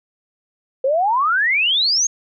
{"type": "exponential sweep", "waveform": "sine", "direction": "up", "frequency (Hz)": [510, 6640], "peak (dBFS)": -14, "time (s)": [0.84, 2.07], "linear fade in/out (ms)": 5, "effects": []}